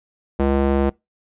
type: tone with band-pass filter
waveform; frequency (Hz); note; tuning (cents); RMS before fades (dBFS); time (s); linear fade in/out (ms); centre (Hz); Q
square; 68.8; C#2; -12; -18; 0.39-0.9; 10; 420; 0.86
effects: noise-tail reverb RT60 0.2 s tail -24 dB re dry + resampled to 8000 Hz